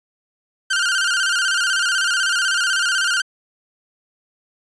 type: tone with vibrato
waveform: sawtooth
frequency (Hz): 1480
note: F#6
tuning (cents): 0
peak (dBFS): -13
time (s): 0.7-3.22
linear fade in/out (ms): 10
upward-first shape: square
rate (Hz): 16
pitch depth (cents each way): 78
effects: resampled to 22050 Hz